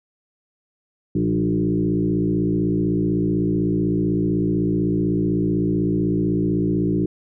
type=tone with frequency modulation; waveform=sine; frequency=242.2 Hz; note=B3; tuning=34 cents flat; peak=-17 dBFS; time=1.15-7.06 s; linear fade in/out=5 ms; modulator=55.9 Hz; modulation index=2.3; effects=none